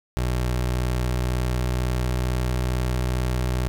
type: tone with pitch glide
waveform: 25% pulse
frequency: 61.74 to 62.31 Hz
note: B1 to B1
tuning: 0 to +16 cents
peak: -18 dBFS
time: 0.17-3.68 s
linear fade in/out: 0 ms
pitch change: +16 cents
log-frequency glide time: 0.45-2.67 s
effects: none